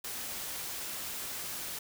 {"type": "noise", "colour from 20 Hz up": "white", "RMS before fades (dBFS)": -39, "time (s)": [0.04, 1.79], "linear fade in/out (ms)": 5, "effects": []}